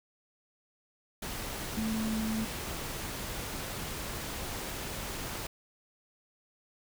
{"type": "tone in noise", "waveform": "sine", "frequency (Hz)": 220, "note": "A3", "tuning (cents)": 0, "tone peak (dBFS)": -30, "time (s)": [1.77, 2.45], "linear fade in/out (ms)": 5, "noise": "pink", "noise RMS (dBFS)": -38, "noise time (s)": [1.22, 5.47], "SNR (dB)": 5, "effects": []}